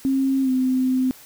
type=tone with pitch glide; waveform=sine; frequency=268.4 to 257.8 Hz; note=C4 to C4; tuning=+44 to -26 cents; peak=-17 dBFS; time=0.05-1.11 s; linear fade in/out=0 ms; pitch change=-70 cents; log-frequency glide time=0.42-0.5 s; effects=white hiss -46 dBFS RMS until 1.25 s